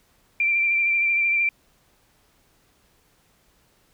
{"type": "tone with vibrato", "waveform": "sine", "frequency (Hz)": 2360, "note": "D7", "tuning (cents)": 8, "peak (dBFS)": -18, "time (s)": [0.4, 1.49], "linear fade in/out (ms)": 2, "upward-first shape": "sine", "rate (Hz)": 13, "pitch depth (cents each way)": 23, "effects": ["pink hiss -62 dBFS RMS until 3.93 s"]}